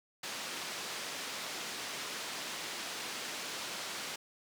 white band-pass noise, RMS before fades -41 dBFS, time 0.23-4.16 s, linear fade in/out 5 ms, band 190 to 5300 Hz, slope 12 dB/octave, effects none

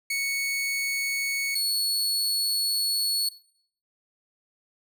sawtooth tone pair in turn, 2217 / 4396 Hz, C#7 / C#8, 0 / -15 cents, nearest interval octave, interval 1185 cents, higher second, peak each -22 / -21 dBFS, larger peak second, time 0.1-1.55 / 1.55-3.29 s, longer second, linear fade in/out 5 ms, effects noise-tail reverb RT60 0.6 s tail -17 dB re dry

